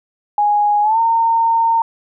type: tone with pitch glide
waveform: sine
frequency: 829 to 914.5 Hz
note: G#5 to A#5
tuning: -3 to -33 cents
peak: -11 dBFS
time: 0.38-1.82 s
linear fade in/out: 2 ms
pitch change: +170 cents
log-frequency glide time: 0.82-0.99 s
effects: none

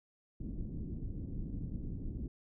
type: low-pass noise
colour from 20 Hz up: pink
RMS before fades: -40 dBFS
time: 0.4-2.28 s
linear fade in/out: 5 ms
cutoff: 290 Hz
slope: 24 dB/octave
effects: none

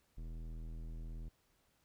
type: tone with low-pass filter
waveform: square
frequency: 40.56 Hz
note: E1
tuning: 27 cents flat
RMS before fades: -45 dBFS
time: 0.17-1.29 s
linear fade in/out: 10 ms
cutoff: 270 Hz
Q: 0.73
effects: pink hiss -75 dBFS RMS until 1.84 s

